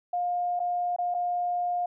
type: tone with dropouts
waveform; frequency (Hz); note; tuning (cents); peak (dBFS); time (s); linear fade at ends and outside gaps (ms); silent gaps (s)
sine; 709; F5; +26; -25; 0.13-1.86; 5; 0.594-0.6 / 0.963-0.985 / 1.142-1.146
effects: none